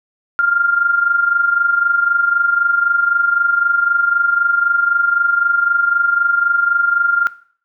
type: tone with amplitude modulation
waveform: sine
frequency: 1396.9 Hz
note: F6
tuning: in tune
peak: -9 dBFS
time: 0.39-7.27 s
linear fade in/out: 0 ms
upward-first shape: sine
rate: 23.9 Hz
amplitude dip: 70%
effects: noise-tail reverb RT60 0.5 s tail -18 dB re dry